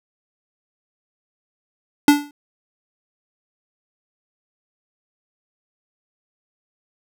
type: tone with exponential decay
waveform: square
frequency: 290.6 Hz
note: D4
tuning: 18 cents flat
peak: -6 dBFS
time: 2.08-2.31 s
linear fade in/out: 2 ms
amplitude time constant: 48 ms
effects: none